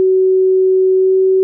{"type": "tone with pitch glide", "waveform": "sine", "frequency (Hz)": [376, 378.6], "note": ["F#4", "F#4"], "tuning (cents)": [28, 40], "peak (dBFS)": -8, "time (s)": [0, 1.43], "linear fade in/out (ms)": 0, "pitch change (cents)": 12, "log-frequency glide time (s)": [0.95, 1.15], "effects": []}